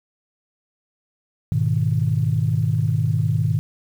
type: chord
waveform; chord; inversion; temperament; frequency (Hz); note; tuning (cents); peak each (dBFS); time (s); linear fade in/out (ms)
sine; G# minor; none; equal; 103.83 / 123.47 / 155.56; G#2 / B2 / D#3; 0 / 0 / 0; -21; 1.52-3.59; 0
effects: tanh soft clip ceiling -7 dBFS + 8-bit